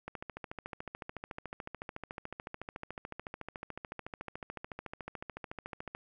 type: click train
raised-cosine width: 0.5 ms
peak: -25 dBFS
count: 82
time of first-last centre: 0.08-5.95 s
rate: 13.8 Hz
effects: none